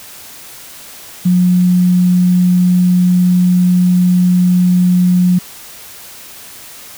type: tone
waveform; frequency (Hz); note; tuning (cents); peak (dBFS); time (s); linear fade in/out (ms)
sine; 180; F#3; -47; -7; 1.25-5.39; 10
effects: white hiss -34 dBFS RMS until 6.97 s